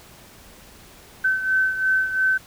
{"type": "beating tone pair", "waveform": "sine", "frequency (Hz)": [1531, 1533.9], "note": ["G6", "G6"], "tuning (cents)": [-41, -38], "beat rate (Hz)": 2.9, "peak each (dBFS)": [-19, -25], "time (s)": [1.24, 2.38], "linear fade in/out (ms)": 10, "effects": ["pink hiss -47 dBFS RMS until 2.46 s"]}